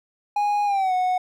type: tone with pitch glide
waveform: triangle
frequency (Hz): 825 to 735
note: G#5 to F#5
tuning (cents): -12 to -12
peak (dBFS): -17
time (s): 0.36-1.18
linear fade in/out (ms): 5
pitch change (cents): -200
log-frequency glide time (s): 0.65-0.93
effects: none